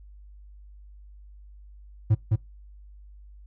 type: tone with echo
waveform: triangle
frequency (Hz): 108.4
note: A2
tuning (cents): -25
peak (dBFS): -14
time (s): 2.1-2.15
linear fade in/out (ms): 10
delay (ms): 210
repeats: 1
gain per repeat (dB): -2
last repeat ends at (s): 2.36
effects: noise-tail reverb RT60 0.2 s tail -24 dB re dry + added 50 Hz sine -45 dBFS peak until 3.46 s